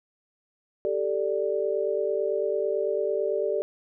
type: chord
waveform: sine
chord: G suspended second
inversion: none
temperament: just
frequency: 392 / 441 / 588 Hz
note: G4 / A4 / D5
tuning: 0 / +4 / +2 cents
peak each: -28 dBFS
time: 0.85-3.62 s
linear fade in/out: 0 ms
effects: none